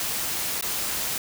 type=noise with dropouts; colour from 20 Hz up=white; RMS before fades=-28 dBFS; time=0-1.18 s; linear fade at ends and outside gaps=2 ms; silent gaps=0.611-0.624 s; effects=none